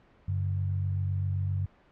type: tone pair together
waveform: sine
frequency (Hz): 95.7 / 143.39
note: G2 / D3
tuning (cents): -41 / -41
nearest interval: perfect fifth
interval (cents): 700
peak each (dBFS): -27 / -35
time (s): 0.28-1.66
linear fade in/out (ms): 5
effects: pink hiss -60 dBFS RMS until 1.91 s + low-pass 2000 Hz 12 dB/octave

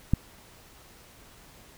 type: click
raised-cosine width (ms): 5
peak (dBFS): -8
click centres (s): 0.136
effects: pink hiss -53 dBFS RMS until 1.77 s

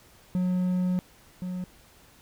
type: tone pair in turn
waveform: triangle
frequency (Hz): 181.8 / 181.8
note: F#3 / F#3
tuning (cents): -30 / -30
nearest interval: unison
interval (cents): 0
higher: neither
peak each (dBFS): -21 / -28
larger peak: first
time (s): 0.35-0.99 / 1.42-1.64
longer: first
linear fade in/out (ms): 0
effects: pink hiss -56 dBFS RMS until 2.21 s

